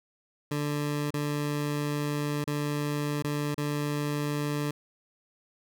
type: tone with dropouts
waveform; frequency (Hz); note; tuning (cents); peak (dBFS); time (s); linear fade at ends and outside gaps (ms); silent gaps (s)
20% pulse; 146.83; D3; 0; -23; 0.51-4.71; 5; 1.106-1.139 / 2.442-2.474 / 3.224-3.243 / 3.545-3.578
effects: none